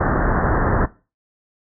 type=low-pass noise; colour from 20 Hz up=pink; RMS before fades=-18 dBFS; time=0-0.86 s; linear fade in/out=10 ms; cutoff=1800 Hz; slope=96 dB/octave; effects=noise-tail reverb RT60 0.3 s tail -18 dB re dry